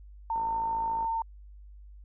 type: tone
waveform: sine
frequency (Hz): 907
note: A#5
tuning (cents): -48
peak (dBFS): -27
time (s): 0.3-1.22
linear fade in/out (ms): 2
type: click train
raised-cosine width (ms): 1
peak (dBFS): -31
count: 38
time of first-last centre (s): 0.36-1.045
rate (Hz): 54
effects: added 50 Hz sine -46 dBFS peak until 2.04 s